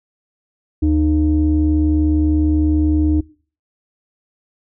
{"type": "tone pair together", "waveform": "sine", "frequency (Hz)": [76.62, 306.5], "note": ["D#2", "D#4"], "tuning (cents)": [-26, -26], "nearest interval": "2 octaves", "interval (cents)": 2400, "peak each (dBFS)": -14, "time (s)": [0.82, 3.21], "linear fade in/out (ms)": 10, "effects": ["noise-tail reverb RT60 0.4 s tail -21 dB re dry", "tanh soft clip ceiling -6 dBFS"]}